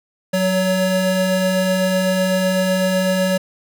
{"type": "tone pair together", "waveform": "square", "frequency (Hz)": [185.35, 564], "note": ["F#3", "C#5"], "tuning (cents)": [3, 30], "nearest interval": "octave + perfect fifth", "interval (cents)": 1927, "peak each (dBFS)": -19, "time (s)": [0.33, 3.38], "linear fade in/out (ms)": 10, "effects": []}